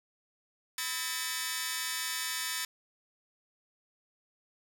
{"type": "tone cluster", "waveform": "10% pulse", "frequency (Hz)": [996, 1285, 1632, 1794, 2278], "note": ["B5", "E6", "G#6", "A6", "C#7"], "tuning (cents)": [14, -45, -31, 33, 47], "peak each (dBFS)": [-33, -34, -34, -27, -30], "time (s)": [0.78, 2.65], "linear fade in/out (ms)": 2, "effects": ["9-bit"]}